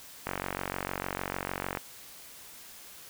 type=click train; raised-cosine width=0.5 ms; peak=-16 dBFS; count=71; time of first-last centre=0.27-1.772 s; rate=46.6 Hz; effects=white hiss -49 dBFS RMS until 3.09 s